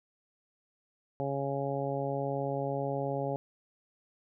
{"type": "harmonic tone", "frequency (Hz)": 138.59, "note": "C#3", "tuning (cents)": 0, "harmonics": [1, 2, 3, 4, 5, 6], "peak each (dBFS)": [-36, -39, -37, -35, -39, -40], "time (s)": [1.2, 3.36], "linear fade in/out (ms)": 0, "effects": []}